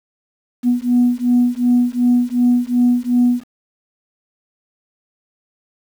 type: beating tone pair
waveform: sine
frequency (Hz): 243.2 / 245.9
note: B3 / B3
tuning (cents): -26 / -7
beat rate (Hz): 2.7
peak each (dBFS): -14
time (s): 0.63-3.44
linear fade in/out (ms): 50
effects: tanh soft clip ceiling -6 dBFS + 7-bit